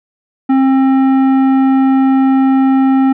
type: tone with tanh clipping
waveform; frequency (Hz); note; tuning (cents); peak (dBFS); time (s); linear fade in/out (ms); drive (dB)
sine; 266.5; C4; +32; -9; 0.49-3.13; 10; 12
effects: none